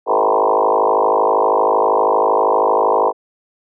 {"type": "tone with frequency modulation", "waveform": "sine", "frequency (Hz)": 713, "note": "F5", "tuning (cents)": 36, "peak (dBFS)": -11, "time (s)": [0.06, 3.13], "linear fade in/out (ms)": 50, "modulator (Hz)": 52.7, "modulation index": 6, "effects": []}